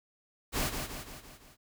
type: noise with echo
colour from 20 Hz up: pink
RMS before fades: -31 dBFS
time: 0.52-0.72 s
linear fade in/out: 50 ms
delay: 170 ms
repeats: 5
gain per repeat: -5 dB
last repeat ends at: 1.57 s
effects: none